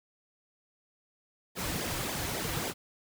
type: noise with flanger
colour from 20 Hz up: pink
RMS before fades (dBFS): -34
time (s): 1.55-2.74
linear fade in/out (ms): 50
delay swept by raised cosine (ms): 0.7 to 4.9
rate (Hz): 3.6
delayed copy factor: -0.9
effects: none